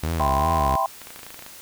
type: tone with vibrato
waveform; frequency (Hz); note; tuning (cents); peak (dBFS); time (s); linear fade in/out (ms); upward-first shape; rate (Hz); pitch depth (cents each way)
sawtooth; 74.9; D2; +35; -19; 0.03-0.76; 5; sine; 2.6; 190
type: chord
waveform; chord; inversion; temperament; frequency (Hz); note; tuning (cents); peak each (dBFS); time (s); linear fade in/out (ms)
sine; C major seventh; first; equal; 659.3 / 784 / 987.8 / 1046.5; E5 / G5 / B5 / C6; 0 / 0 / 0 / 0; -27 / -24 / -26 / -24; 0.2-0.86; 0
type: clicks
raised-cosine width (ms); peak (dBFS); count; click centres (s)
0.3; -23; 12; 1.017 / 1.071 / 1.105 / 1.161 / 1.192 / 1.232 / 1.266 / 1.305 / 1.344 / 1.392 / 1.424 / 1.464
effects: white hiss -43 dBFS RMS until 1.61 s